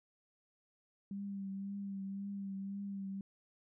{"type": "tone with vibrato", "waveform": "sine", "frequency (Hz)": 197.2, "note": "G3", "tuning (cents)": 11, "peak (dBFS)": -39, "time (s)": [1.11, 3.21], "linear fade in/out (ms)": 2, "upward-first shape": "triangle", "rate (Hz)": 1.9, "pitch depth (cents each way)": 34, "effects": []}